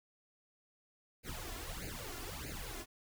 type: noise with flanger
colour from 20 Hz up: pink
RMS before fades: -44 dBFS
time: 1.23-2.86 s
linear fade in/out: 50 ms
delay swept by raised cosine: 0.43 to 2.93 ms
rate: 1.6 Hz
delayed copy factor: +1
effects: none